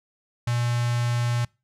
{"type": "tone with notch filter", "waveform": "square", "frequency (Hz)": 120, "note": "B2", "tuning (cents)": -49, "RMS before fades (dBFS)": -24, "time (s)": [0.47, 1.45], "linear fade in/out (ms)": 5, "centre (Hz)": 390, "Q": 0.69, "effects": ["noise-tail reverb RT60 0.3 s tail -26 dB re dry", "low-pass 9000 Hz 12 dB/octave"]}